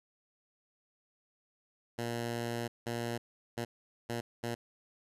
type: tone bursts at uneven times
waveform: 10% pulse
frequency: 117.9 Hz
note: A#2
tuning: 20 cents sharp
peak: -26 dBFS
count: 5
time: 1.98-2.68 / 2.86-3.18 / 3.57-3.65 / 4.09-4.21 / 4.43-4.55 s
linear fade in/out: 10 ms
effects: resampled to 32000 Hz